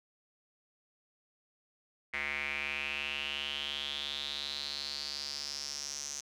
square tone with band-pass filter sweep, 71.4 Hz, D2, 48 cents flat, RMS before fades -38 dBFS, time 2.13-6.21 s, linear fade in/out 10 ms, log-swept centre 2100 to 6200 Hz, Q 6.6, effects none

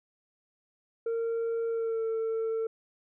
sine tone with pitch glide, 459.1 to 448.4 Hz, A#4 to A4, -26 to +33 cents, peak -25 dBFS, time 1.06-2.67 s, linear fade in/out 5 ms, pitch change -41 cents, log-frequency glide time 1.68-2.06 s, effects tanh soft clip ceiling -27 dBFS

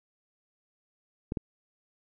clicks, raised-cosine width 3 ms, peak -18 dBFS, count 2, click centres 1.321 / 1.372 s, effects none

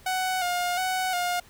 sawtooth tone with vibrato, 728 Hz, F#5, 28 cents flat, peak -21 dBFS, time 0.06-1.4 s, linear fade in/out 5 ms, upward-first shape square, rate 1.4 Hz, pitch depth 41 cents each way, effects pink hiss -54 dBFS RMS until 1.49 s

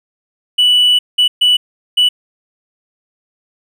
triangle tone bursts at uneven times, 2960 Hz, F#7, in tune, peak -5 dBFS, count 4, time 0.58-0.99 / 1.18-1.28 / 1.41-1.57 / 1.97-2.09 s, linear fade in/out 10 ms, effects tanh soft clip ceiling -2 dBFS

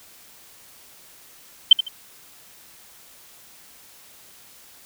sine tone with echo, 3100 Hz, G7, 20 cents flat, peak -4 dBFS, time 1.71-1.73 s, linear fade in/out 5 ms, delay 77 ms, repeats 2, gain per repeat -12 dB, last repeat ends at 1.884 s, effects white hiss -49 dBFS RMS until 4.85 s

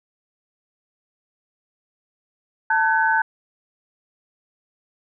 sine tone cluster, 889 / 1516 / 1679 Hz, A5 / F#6 / G#6, +18 / +42 / +18 cents, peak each -19 / -19 / -26 dBFS, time 2.7-3.22 s, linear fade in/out 5 ms, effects none

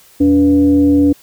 sine tone with frequency modulation, 286.7 Hz, D4, 42 cents flat, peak -7 dBFS, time 0.2-1.13 s, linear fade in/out 10 ms, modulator 203 Hz, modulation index 0.47, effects white hiss -46 dBFS RMS until 1.22 s

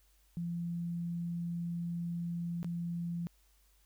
sine tone with dropouts, 171.1 Hz, F3, 35 cents flat, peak -34 dBFS, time 0.37-3.27 s, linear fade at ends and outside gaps 0 ms, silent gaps 2.63-2.645 s, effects added 50 Hz sine -66 dBFS peak until 3.85 s + white hiss -71 dBFS RMS until 3.85 s

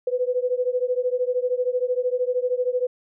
sine beating tone pair, 493.9 / 506.9 Hz, B4 / B4, 0 / +45 cents, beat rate 13 Hz, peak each -23 / -24 dBFS, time 0.07-2.87 s, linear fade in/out 5 ms, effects none

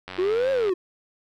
click train, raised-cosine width 0.3 ms, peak -19 dBFS, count 58, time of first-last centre 0.08-0.694 s, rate 92.9 Hz
triangle linear two-way sweep, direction up then down, 349.2 to 550 to 349.2 Hz, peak -18 dBFS, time 0.18-0.74 s, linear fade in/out 10 ms, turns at 0.51 s
effects none

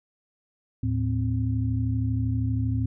sine tone cluster, 77.7 / 110.4 / 260 Hz, D#2 / A2 / C4, -2 / +6 / -11 cents, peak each -30 / -24 / -30 dBFS, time 0.83-2.86 s, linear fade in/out 5 ms, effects none

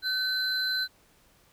triangle tone pair together, 1522 / 4063 Hz, F#6 / B7, +48 / +48 cents, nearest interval octave + perfect fourth, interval 1700 cents, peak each -28 / -27 dBFS, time 0.02-0.88 s, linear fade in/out 50 ms, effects pink hiss -62 dBFS RMS until 1.52 s

